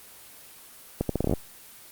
accelerating click train, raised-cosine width 2 ms, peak -11 dBFS, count 10, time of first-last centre 1.01-1.337 s, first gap 83 ms, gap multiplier 0.77, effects white hiss -48 dBFS RMS until 1.91 s + Opus 24 kbps

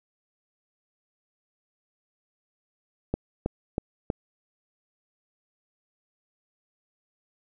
click train, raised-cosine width 2 ms, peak -12 dBFS, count 4, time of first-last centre 3.14-4.102 s, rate 3.12 Hz, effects none

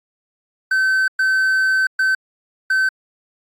triangle tone bursts at uneven times, 1536 Hz, G6, 36 cents flat, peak -12 dBFS, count 4, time 0.71-1.08 / 1.19-1.87 / 1.99-2.15 / 2.7-2.89 s, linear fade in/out 5 ms, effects AAC 64 kbps

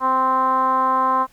10% pulse tone with low-pass filter, 260.9 Hz, C4, 5 cents flat, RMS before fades -18 dBFS, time 0-1.27 s, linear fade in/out 50 ms, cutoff 1100 Hz, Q 7.3, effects pink hiss -55 dBFS RMS until 1.32 s

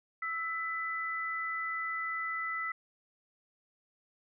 sine tone pair together, 1318.5 / 1996.2 Hz, E6 / B6, 0 / +18 cents, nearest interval perfect fifth, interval 718 cents, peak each -36 / -35 dBFS, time 0.22-2.72 s, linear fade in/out 5 ms, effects none

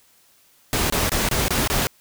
pink noise bursts, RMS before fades -21 dBFS, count 6, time 0.73-1.87 s, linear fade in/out 0 ms, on 170 ms, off 24 ms, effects white hiss -57 dBFS RMS until 2 s

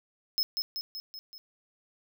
square tone with echo, 5170 Hz, E8, 34 cents flat, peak -25 dBFS, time 0.38-0.43 s, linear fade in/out 0 ms, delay 190 ms, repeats 5, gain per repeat -4 dB, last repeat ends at 1.38 s, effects none

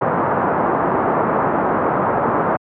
white low-pass noise, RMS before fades -17 dBFS, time 0.01-2.57 s, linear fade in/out 10 ms, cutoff 1200 Hz, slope 24 dB/octave, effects high-pass 150 Hz 12 dB/octave + low-pass 2000 Hz 12 dB/octave

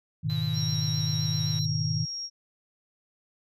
sine chord, G# minor, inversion none, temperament equal, 103.83 / 123.47 / 155.56 Hz, G#2 / B2 / D#3, 0 / 0 / 0 cents, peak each -32 / -31 / -28 dBFS, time 0.23-2.06 s, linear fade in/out 20 ms
triangle tone with vibrato, 3951 Hz, B7, in tune, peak -34 dBFS, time 0.29-1.66 s, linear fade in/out 10 ms, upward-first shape sine, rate 7.7 Hz, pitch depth 42 cents each way
click train, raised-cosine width 0.2 ms, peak -30 dBFS, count 224, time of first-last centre 0.3-1.589 s, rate 173 Hz
sine tone, 5588 Hz, F8, in tune, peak -32 dBFS, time 0.53-2.3 s, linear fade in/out 50 ms
effects none

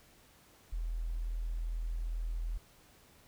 sine tone, 41.2 Hz, E1, in tune, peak -33 dBFS, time 0.72-2.58 s, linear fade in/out 10 ms, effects pink hiss -62 dBFS RMS until 3.27 s

